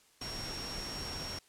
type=tone in noise; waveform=sine; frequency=5550 Hz; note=F8; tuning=12 cents flat; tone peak=-41 dBFS; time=0.21-1.39 s; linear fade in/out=5 ms; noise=pink; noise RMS=-42 dBFS; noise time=0.21-1.39 s; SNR=-2 dB; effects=white hiss -65 dBFS RMS until 1.48 s + low-pass 10000 Hz 12 dB/octave